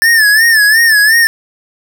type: tone with vibrato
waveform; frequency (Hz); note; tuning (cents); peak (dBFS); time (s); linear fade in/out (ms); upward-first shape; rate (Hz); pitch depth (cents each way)
square; 1760; A6; 0; -6; 0.02-1.27; 0; sine; 2.8; 100
effects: none